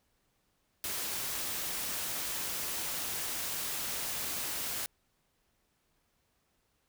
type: noise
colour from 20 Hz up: white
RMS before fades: -36 dBFS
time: 0.84-4.86 s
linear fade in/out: 0 ms
effects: pink hiss -75 dBFS RMS until 6.88 s

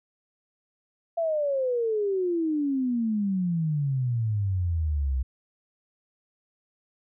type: exponential sweep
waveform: sine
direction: down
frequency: 681 to 62.8 Hz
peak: -23 dBFS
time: 1.17-5.23 s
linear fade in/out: 10 ms
effects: none

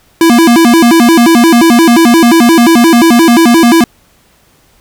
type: tone with vibrato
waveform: square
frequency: 280 Hz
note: C#4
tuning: 18 cents sharp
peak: -3 dBFS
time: 0.21-3.84 s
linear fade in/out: 2 ms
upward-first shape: square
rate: 5.7 Hz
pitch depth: 290 cents each way
effects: pink hiss -48 dBFS RMS until 4.8 s

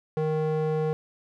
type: tone with band-pass filter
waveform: square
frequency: 155.56 Hz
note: D#3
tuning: in tune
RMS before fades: -26 dBFS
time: 0.17-0.93 s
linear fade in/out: 0 ms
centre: 420 Hz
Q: 1.6
effects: none

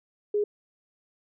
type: tone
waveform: sine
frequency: 414.9 Hz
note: G#4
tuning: 2 cents flat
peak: -22 dBFS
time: 0.34-0.44 s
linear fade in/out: 5 ms
effects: none

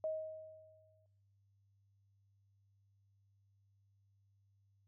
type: tone with exponential decay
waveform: sine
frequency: 630 Hz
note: D#5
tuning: 21 cents sharp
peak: -34 dBFS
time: 0.04-1.06 s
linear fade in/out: 1 ms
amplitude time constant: 220 ms
effects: noise-tail reverb RT60 0.9 s tail -19 dB re dry + added 99 Hz sine -70 dBFS peak until 4.87 s

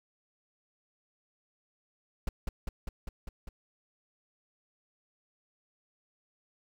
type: noise with echo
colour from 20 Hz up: brown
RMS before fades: -28 dBFS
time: 2.27-2.29 s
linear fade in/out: 5 ms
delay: 200 ms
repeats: 6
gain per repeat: -2 dB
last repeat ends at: 3.49 s
effects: none

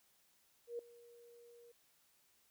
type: tone with ADSR envelope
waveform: sine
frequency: 473.8 Hz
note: A#4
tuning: 28 cents sharp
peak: -38 dBFS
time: 0.67-1.72 s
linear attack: 120 ms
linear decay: 3 ms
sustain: -20 dB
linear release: 8 ms
effects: white hiss -73 dBFS RMS until 2.5 s

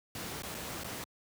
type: noise with dropouts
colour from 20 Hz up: pink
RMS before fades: -40 dBFS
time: 0.15-1.04 s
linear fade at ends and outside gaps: 2 ms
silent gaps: 0.422-0.433 / 0.545-0.548 / 0.836-0.843 s
effects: high-pass 80 Hz 12 dB/octave

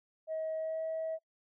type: tone with pitch glide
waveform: sine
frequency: 636 to 643 Hz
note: D#5 to E5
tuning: +38 to -43 cents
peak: -32 dBFS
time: 0.27-1.19 s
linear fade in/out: 50 ms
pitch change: +19 cents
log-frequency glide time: 0.57-0.82 s
effects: noise-tail reverb RT60 0.1 s tail -24 dB re dry + tanh soft clip ceiling -30 dBFS

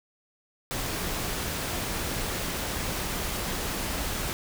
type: noise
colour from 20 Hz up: pink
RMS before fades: -31 dBFS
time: 0.71-4.33 s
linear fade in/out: 0 ms
effects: none

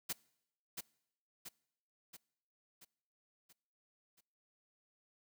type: noise with echo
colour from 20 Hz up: white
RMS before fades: -38 dBFS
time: 0.09-0.13 s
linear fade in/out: 10 ms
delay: 680 ms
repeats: 6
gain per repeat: -5 dB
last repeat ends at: 4.21 s
effects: noise-tail reverb RT60 0.8 s tail -24 dB re dry

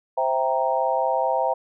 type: chord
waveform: sine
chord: C dominant seventh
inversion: none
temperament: equal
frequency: 523.3 / 659.3 / 784 / 932.3 Hz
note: C5 / E5 / G5 / Bb5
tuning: 0 / 0 / 0 / 0 cents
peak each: -25 dBFS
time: 0.17-1.54 s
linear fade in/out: 10 ms
effects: none

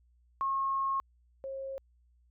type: tone pair in turn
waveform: sine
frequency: 1084 / 539 Hz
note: C#6 / C#5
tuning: -39 / -49 cents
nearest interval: octave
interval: 1210 cents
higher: first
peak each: -28 / -36 dBFS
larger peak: first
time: 0.41-1 / 1.44-1.78 s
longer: first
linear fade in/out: 0 ms
effects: added 60 Hz sine -63 dBFS peak until 2.3 s

